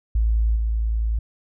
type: tone with level steps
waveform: sine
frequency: 55.3 Hz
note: A1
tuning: 9 cents sharp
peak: -16 / -19 dBFS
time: 0.15-1.19 s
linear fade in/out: 5 ms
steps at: 0.55 s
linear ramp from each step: 20 ms
effects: none